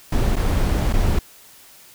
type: noise with dropouts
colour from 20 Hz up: brown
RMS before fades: -18 dBFS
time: 0.12-1.19 s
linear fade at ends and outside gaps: 5 ms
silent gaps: 0.358-0.365 / 0.928-0.936 s
effects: white hiss -47 dBFS RMS until 1.94 s